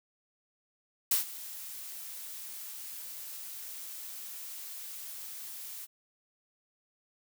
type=noise with ADSR envelope; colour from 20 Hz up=blue; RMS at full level=-25 dBFS; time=1.11-5.87 s; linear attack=6 ms; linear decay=130 ms; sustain=-18 dB; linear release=33 ms; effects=none